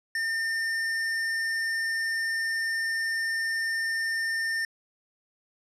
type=tone with tanh clipping; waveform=sine; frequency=1809 Hz; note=A6; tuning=48 cents sharp; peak=-28 dBFS; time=0.15-4.65 s; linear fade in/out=2 ms; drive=15 dB; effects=low-pass 11000 Hz 12 dB/octave